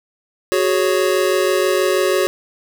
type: chord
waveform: square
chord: F# suspended second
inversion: none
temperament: just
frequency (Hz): 370 / 416.2 / 555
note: F#4 / G#4 / C#5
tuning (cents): 0 / +4 / +2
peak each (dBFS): -18 / -21 / -20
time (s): 0.52-2.27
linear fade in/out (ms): 0
effects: none